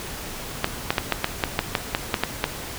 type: clicks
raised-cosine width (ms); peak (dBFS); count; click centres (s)
0.3; -3; 12; 0.644 / 0.905 / 0.982 / 1.123 / 1.244 / 1.438 / 1.591 / 1.752 / 1.949 / 2.142 / 2.236 / 2.441
effects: pink hiss -34 dBFS RMS until 2.78 s